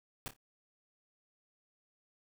pink noise with echo, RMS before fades -40 dBFS, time 0.26-0.28 s, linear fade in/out 0 ms, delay 28 ms, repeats 3, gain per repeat -11 dB, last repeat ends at 0.364 s, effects none

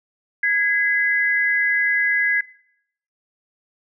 sine tone pair together, 1657.1 / 2027 Hz, G#6 / B6, -4 / +45 cents, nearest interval minor third, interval 349 cents, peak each -19 dBFS, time 0.43-2.41 s, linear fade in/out 5 ms, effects noise-tail reverb RT60 0.7 s tail -20 dB re dry

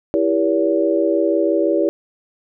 sine chord, E diminished seventh, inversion none, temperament just, 329.6 / 395.6 / 474.7 / 569.6 Hz, E4 / G4 / Bb4 / Db5, 0 / +16 / +31 / +47 cents, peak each -18 / -20 / -23 / -19 dBFS, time 0.14-1.89 s, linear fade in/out 0 ms, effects none

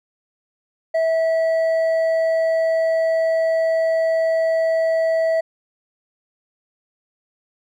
sine tone with hard clipping, 651 Hz, E5, 22 cents flat, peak -17 dBFS, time 0.94-5.41 s, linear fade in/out 10 ms, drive 4 dB, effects none

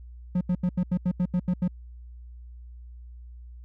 triangle tone bursts, 179.7 Hz, F3, 50 cents sharp, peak -19 dBFS, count 10, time 0.35-1.679 s, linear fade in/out 5 ms, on 60 ms, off 81 ms, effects added 60 Hz sine -41 dBFS peak until 3.64 s

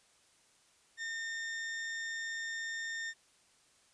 40% pulse tone, 1819 Hz, A#6, 43 cents flat, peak -36 dBFS, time 0.97-3.14 s, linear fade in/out 50 ms, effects white hiss -67 dBFS RMS until 3.93 s + resampled to 22050 Hz

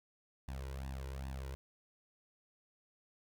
sawtooth tone with flanger, 66.6 Hz, C2, 31 cents sharp, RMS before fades -43 dBFS, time 0.48-1.55 s, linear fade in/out 0 ms, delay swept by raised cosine 1.1 to 2.1 ms, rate 2.5 Hz, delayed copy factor +0.9, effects none

